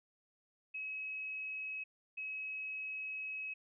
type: tone bursts at uneven times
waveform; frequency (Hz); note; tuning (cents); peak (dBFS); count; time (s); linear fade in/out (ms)
sine; 2560; D#7; +49; -39; 2; 0.74-1.84 / 2.17-3.54; 10
effects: none